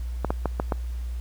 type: clicks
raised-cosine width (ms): 1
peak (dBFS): -10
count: 5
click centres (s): 0.247 / 0.305 / 0.457 / 0.599 / 0.722
effects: added 60 Hz sine -28 dBFS peak until 1.2 s + pink hiss -53 dBFS RMS until 1.2 s